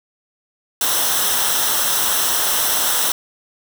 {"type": "noise with comb filter", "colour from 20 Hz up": "white", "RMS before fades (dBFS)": -18, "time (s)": [0.81, 3.12], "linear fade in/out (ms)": 2, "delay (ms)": 0.43, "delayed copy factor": -0.65, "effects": []}